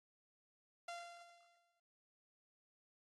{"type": "tone with exponential decay", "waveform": "sawtooth", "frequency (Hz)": 690, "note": "F5", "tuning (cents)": -21, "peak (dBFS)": -40, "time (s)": [0.88, 1.8], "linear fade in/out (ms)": 5, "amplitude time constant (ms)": 200, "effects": ["low-pass 8000 Hz 12 dB/octave", "AAC 32 kbps"]}